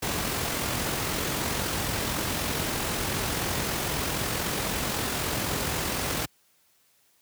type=noise with amplitude modulation; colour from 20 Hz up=pink; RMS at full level=-27 dBFS; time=0.02-6.26 s; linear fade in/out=10 ms; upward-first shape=sine; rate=43.9 Hz; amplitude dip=30%; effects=white hiss -65 dBFS RMS until 7.21 s + high-pass 60 Hz 12 dB/octave